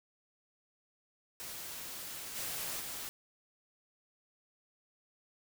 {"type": "noise with level steps", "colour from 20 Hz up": "white", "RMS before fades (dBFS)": [-44, -39, -42], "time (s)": [1.4, 3.09], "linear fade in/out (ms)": 0, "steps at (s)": [2.35, 2.79], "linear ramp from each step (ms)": 20, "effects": []}